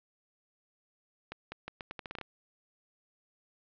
accelerating click train, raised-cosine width 0.3 ms, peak -23 dBFS, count 11, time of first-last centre 1.32-2.213 s, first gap 200 ms, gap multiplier 0.8, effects low-pass 4000 Hz 12 dB/octave

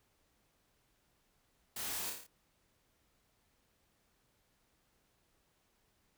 white noise with echo, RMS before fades -42 dBFS, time 1.76-2.1 s, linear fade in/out 5 ms, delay 28 ms, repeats 6, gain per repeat -3 dB, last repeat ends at 2.268 s, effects pink hiss -75 dBFS RMS until 6.17 s

